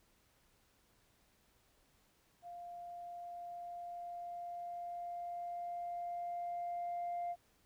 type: tone with level ramp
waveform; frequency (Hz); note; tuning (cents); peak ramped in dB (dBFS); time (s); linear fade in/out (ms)
sine; 698.5; F5; 0; -46 to -35; 2.42-7.36; 50
effects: tanh soft clip ceiling -34 dBFS + pink hiss -72 dBFS RMS until 7.65 s